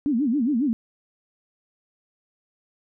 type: tone with vibrato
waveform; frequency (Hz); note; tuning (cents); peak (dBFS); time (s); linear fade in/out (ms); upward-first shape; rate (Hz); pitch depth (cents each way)
sine; 260; C4; -11; -19; 0.06-0.73; 0; sine; 7.3; 270
effects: none